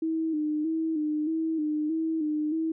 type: tone with vibrato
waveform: sine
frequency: 312.6 Hz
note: D#4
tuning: 8 cents sharp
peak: -25 dBFS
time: 0.02-2.72 s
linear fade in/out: 5 ms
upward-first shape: square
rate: 1.6 Hz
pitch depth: 52 cents each way
effects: none